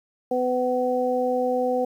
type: harmonic tone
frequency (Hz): 251.1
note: B3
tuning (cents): +29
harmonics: 1 / 2 / 3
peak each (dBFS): -28 / -22 / -27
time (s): 0.31-1.85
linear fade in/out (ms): 5
effects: 9-bit